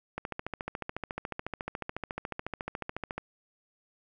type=click train; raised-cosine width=0.5 ms; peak=-19 dBFS; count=43; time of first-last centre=0.18-3.18 s; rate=14 Hz; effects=none